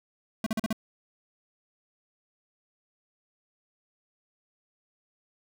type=tone bursts; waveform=square; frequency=220 Hz; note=A3; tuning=in tune; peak=-26 dBFS; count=5; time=0.44-0.728 s; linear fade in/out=2 ms; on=24 ms; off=42 ms; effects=none